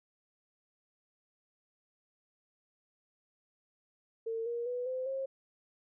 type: tone with pitch steps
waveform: sine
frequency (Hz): 452.9 / 472.4 / 492.8 / 514 / 536.1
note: A#4 / A#4 / B4 / C5 / C5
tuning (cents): -50 / +23 / -4 / -31 / +42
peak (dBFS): -33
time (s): 4.26-5.26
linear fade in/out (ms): 10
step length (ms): 200
effects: none